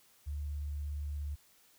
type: tone with vibrato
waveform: sine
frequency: 72.9 Hz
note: D2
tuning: 12 cents flat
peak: -35 dBFS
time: 0.26-1.36 s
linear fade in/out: 20 ms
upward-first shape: triangle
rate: 17 Hz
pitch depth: 16 cents each way
effects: white hiss -65 dBFS RMS until 1.78 s